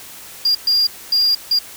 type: tone bursts at uneven times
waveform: triangle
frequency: 4808 Hz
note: D8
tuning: 40 cents sharp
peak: -11 dBFS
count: 4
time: 0.45-0.55 / 0.67-0.87 / 1.12-1.35 / 1.51-1.59 s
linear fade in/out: 5 ms
effects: white hiss -37 dBFS RMS until 1.76 s